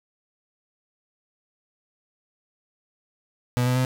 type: tone with pitch steps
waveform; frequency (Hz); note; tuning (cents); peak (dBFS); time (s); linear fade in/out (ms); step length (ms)
35% pulse; 123.47 / 125.85 / 128.27; B2 / B2 / C3; 0 / +33 / -34; -18; 3.57-3.849; 0; 93
effects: none